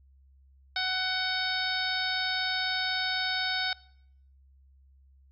harmonic tone with a mistuned harmonic, 746 Hz, F#5, 14 cents sharp, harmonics 1 / 2 / 3 / 4 / 5 / 6 / 7, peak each -36 / -32 / -36 / -41 / -32 / -36 / -38 dBFS, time 0.76-3.73 s, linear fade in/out 2 ms, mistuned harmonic 4, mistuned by +44 cents, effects noise-tail reverb RT60 0.7 s tail -22 dB re dry + added 67 Hz sine -56 dBFS peak until 5.31 s

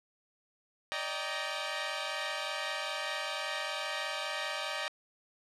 10% pulse chord, Eb major seventh, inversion third, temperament equal with one note detuned, 577.2 / 622.3 / 784 / 932.3 Hz, D5 / Eb5 / G5 / Bb5, -30 / 0 / 0 / 0 cents, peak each -31 / -30 / -32 / -33 dBFS, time 0.92-4.88 s, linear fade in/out 0 ms, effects low-pass 7000 Hz 12 dB/octave

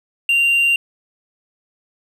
sine tone with hard clipping, 2774 Hz, F7, 12 cents flat, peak -13 dBFS, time 0.29-0.76 s, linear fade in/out 2 ms, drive 2 dB, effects none

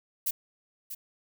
violet noise with echo, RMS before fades -28 dBFS, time 0.26-0.31 s, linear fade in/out 10 ms, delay 640 ms, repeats 1, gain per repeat -10 dB, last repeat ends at 0.95 s, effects none

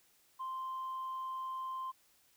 sine tone, 1045 Hz, C6, 2 cents flat, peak -36 dBFS, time 0.39-1.92 s, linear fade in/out 20 ms, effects tanh soft clip ceiling -35 dBFS + white hiss -69 dBFS RMS until 2.36 s

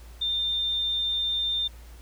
sine tone, 3605 Hz, A7, 41 cents sharp, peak -24 dBFS, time 0.21-1.68 s, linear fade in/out 10 ms, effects added 58 Hz sine -43 dBFS peak until 2.01 s + pink hiss -54 dBFS RMS until 2.01 s

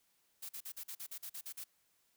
blue noise bursts, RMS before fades -45 dBFS, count 11, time 0.42-1.642 s, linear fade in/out 10 ms, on 72 ms, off 43 ms, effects white hiss -75 dBFS RMS until 2.16 s

